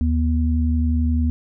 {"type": "tone pair together", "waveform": "sine", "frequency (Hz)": [76.76, 241.6], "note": ["D#2", "B3"], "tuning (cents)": [-23, -38], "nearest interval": "octave + minor sixth", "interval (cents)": 1985, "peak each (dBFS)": [-17, -22], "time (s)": [0.01, 1.3], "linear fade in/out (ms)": 0, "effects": []}